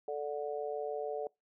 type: harmonic tone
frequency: 146.5 Hz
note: D3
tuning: 4 cents flat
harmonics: 3 / 4 / 5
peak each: -37 / -39 / -41 dBFS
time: 0.08-1.27 s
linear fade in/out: 2 ms
effects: noise-tail reverb RT60 0.2 s tail -25 dB re dry